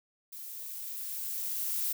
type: noise with level ramp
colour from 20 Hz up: violet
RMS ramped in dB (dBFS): -44 to -31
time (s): 0.32-1.93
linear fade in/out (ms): 10
effects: none